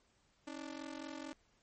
sawtooth ring-modulated tone, 293.7 Hz, D4, in tune, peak -37 dBFS, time 0.47-1.33 s, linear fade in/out 0 ms, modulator 22.2 Hz, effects pink hiss -73 dBFS RMS until 1.62 s + MP3 32 kbps

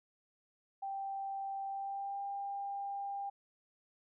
sine tone with pitch glide, 784 to 797.7 Hz, G5 to G5, 0 to +30 cents, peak -37 dBFS, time 0.82-3.3 s, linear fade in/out 10 ms, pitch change +30 cents, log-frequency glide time 1.68-2.22 s, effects none

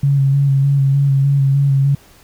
sine tone with vibrato, 138.4 Hz, C#3, 2 cents flat, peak -10 dBFS, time 0.03-1.95 s, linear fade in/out 5 ms, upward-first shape square, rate 3.3 Hz, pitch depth 22 cents each way, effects pink hiss -47 dBFS RMS until 2.23 s

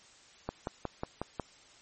click train, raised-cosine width 1 ms, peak -19 dBFS, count 6, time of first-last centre 0.49-1.397 s, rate 5.51 Hz, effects white hiss -58 dBFS RMS until 1.81 s + MP3 32 kbps

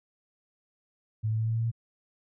sine tone with pitch steps, 109.1 / 110.3 / 111.52 / 112.75 / 114 / 115.25 Hz, A2 / A2 / A2 / A2 / A#2 / A#2, -14 / +5 / +24 / +43 / -38 / -19 cents, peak -25 dBFS, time 1.23-1.716 s, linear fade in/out 20 ms, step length 81 ms, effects none

